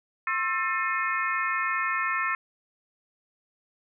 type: harmonic tone with a mistuned harmonic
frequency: 357.5 Hz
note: F4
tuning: 41 cents sharp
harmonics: 3 / 4 / 5 / 6 / 7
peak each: -31 / -30 / -29 / -33 / -35 dBFS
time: 0.27-2.35 s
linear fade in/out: 2 ms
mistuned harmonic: 4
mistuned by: -130 cents
effects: none